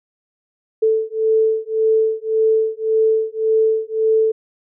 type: beating tone pair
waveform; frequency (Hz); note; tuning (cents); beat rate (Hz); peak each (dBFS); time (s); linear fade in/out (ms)
sine; 440 / 441.8; A4 / A4; 0 / +7; 1.8; -17; 0.82-4.32; 10
effects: none